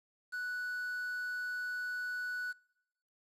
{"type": "tone with quantisation", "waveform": "triangle", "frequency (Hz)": 1480, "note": "F#6", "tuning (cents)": 0, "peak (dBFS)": -34, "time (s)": [0.32, 2.53], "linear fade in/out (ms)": 20, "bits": 9, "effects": ["noise-tail reverb RT60 1.0 s tail -26 dB re dry", "low-pass 10000 Hz 12 dB/octave"]}